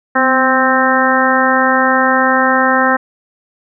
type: harmonic tone with a mistuned harmonic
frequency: 261.6 Hz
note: C4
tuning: in tune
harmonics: 1 / 2 / 3 / 4 / 5 / 6 / 7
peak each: -17 / -17 / -17 / -17 / -17 / -17 / -17 dBFS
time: 0.15-2.97 s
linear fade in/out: 10 ms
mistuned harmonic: 1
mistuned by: -38 cents
effects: none